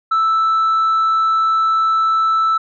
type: tone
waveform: sine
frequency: 1318.5 Hz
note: E6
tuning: in tune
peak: -10 dBFS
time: 0.11-2.58 s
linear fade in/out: 10 ms
effects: tanh soft clip ceiling -11 dBFS